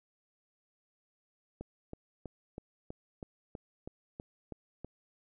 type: click train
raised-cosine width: 2 ms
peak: -28 dBFS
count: 11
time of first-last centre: 1.61-4.846 s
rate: 3.09 Hz
effects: none